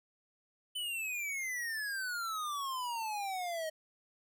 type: exponential sweep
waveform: square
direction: down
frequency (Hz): 3035 to 622.3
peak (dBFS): -36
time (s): 0.75-3.7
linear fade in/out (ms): 10
effects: none